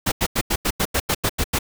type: noise bursts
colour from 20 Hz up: pink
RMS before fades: -20 dBFS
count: 11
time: 0.06-1.589 s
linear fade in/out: 10 ms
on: 59 ms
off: 88 ms
effects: none